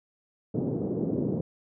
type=band-pass noise; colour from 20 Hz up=pink; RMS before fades=-29 dBFS; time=0.54-1.41 s; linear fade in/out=5 ms; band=140 to 450 Hz; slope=24 dB/octave; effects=none